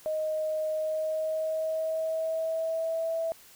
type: tone with pitch glide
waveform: sine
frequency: 623 to 655.9 Hz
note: D#5 to E5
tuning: +2 to -9 cents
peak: -27 dBFS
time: 0.06-3.32 s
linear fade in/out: 0 ms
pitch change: +89 cents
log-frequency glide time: 0.72-3.16 s
effects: white hiss -54 dBFS RMS until 3.55 s